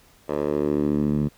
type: tone with band-pass filter sweep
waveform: 10% pulse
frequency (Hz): 73.8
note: D2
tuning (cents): +9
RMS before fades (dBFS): -23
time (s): 0.28-1.29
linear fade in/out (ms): 20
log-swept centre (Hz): 610 to 170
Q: 1.9
effects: pink hiss -56 dBFS RMS until 1.37 s